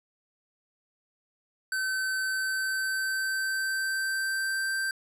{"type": "tone with pitch glide", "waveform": "square", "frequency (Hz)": [1534, 1565.3], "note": ["G6", "G6"], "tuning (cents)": [-38, -3], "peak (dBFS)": -28, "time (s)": [1.72, 4.91], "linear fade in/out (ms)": 2, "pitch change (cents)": 35, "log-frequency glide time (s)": [2.2, 4.71], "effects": ["resampled to 32000 Hz"]}